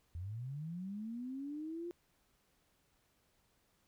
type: linear sweep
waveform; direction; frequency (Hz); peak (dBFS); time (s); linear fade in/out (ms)
sine; up; 80.8 to 352.5; -40; 0.15-1.91; 0
effects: pink hiss -75 dBFS RMS until 3.87 s